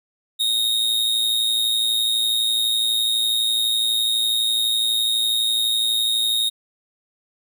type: tone with amplitude modulation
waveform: 45% pulse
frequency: 3729 Hz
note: A#7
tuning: in tune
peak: -16 dBFS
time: 0.39-6.5 s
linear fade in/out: 20 ms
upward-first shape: sine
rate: 112 Hz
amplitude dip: 50%
effects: none